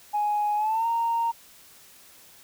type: tone with pitch glide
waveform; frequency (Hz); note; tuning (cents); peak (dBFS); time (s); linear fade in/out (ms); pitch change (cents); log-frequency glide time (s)
sine; 834 to 925.4; G#5 to A#5; +7 to -13; -21; 0.13-1.32; 20; +180; 0.56-0.87
effects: tanh soft clip ceiling -18 dBFS + white hiss -52 dBFS RMS until 2.43 s